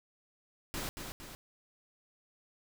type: noise with echo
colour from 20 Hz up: pink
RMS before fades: -38 dBFS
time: 0.74-0.89 s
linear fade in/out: 0 ms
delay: 230 ms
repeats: 2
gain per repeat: -5 dB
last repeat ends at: 1.35 s
effects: none